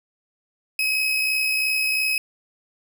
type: tone with amplitude modulation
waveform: 35% pulse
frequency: 2548 Hz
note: D#7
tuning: 41 cents sharp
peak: -17 dBFS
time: 0.79-2.18 s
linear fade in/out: 2 ms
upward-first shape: sine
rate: 62.9 Hz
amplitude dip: 30%
effects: none